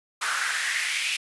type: noise with high-pass filter sweep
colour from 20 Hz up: pink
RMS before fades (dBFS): -27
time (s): 0.21-1.17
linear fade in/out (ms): 10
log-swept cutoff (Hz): 1300 to 2600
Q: 4.3
effects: resampled to 24000 Hz